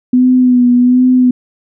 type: tone with vibrato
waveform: sine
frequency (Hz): 249.3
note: B3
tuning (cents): +16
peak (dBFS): -5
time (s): 0.13-1.31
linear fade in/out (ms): 5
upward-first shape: sine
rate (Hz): 1.3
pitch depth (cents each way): 34
effects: none